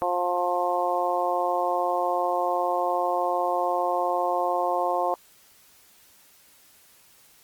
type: harmonic tone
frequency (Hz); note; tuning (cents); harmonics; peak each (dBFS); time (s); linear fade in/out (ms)
177.4; F3; +27; 2 / 3 / 4 / 5 / 6; -32 / -28 / -26 / -29 / -30; 0.02-5.14; 0
effects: white hiss -56 dBFS RMS until 7.43 s + Opus 32 kbps